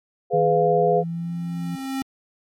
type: chord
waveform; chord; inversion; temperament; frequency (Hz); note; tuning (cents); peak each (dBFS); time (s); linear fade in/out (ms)
sine; F diminished; first; just; 419.1 / 502.9 / 698.5; Ab4 / Cb5 / F5; +16 / +31 / 0; -20; 0.3-1.04; 50
type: tone with pitch glide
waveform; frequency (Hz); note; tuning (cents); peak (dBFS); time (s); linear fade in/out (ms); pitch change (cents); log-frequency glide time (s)
sine; 158 to 171.31; D#3 to F3; +27 to -33; -25; 0.33-1.76; 10; +140; 0.47-1.32
type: tone with exponential growth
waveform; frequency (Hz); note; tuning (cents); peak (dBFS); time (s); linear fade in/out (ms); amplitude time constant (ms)
square; 267.5; C4; +38; -23; 0.82-2.02; 0; 260
effects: MP3 64 kbps